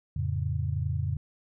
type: chord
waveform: sine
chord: F augmented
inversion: none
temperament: equal with one note detuned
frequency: 87.31 / 110 / 139.8 Hz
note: F2 / A2 / C#3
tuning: 0 / 0 / +15 cents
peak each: -30 / -32 / -31 dBFS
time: 0.16-1.17 s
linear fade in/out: 5 ms
effects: none